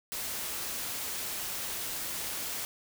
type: noise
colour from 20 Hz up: white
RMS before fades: -36 dBFS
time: 0.12-2.65 s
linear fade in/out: 0 ms
effects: none